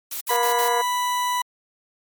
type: noise bursts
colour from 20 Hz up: blue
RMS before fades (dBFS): -29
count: 4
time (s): 0.11-0.684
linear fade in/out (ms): 5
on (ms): 100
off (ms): 58
type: tone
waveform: 40% pulse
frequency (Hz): 987.8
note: B5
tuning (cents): 0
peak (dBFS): -20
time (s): 0.29-1.42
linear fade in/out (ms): 5
type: harmonic tone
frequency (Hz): 237.9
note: A#3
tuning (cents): +35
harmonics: 2 / 3 / 4 / 5 / 6 / 7 / 8 / 9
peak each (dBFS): -24 / -26 / -29 / -34 / -38 / -33 / -41 / -42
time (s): 0.3-0.82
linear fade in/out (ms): 10
effects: MP3 96 kbps